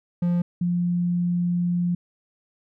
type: tone pair in turn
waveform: triangle / sine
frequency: 174.61 / 175.36 Hz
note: F3 / F3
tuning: 0 / +7 cents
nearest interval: unison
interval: 7 cents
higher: second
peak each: -17 / -20 dBFS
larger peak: first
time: 0.22-0.42 / 0.61-1.95 s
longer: second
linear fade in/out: 5 ms
effects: none